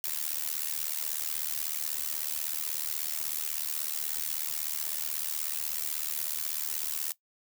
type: noise with amplitude modulation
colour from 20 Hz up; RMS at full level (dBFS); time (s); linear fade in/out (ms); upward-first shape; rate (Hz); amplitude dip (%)
blue; -29; 0.04-7.12; 0; sine; 76.3; 100
effects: noise-tail reverb RT60 0.1 s tail -17 dB re dry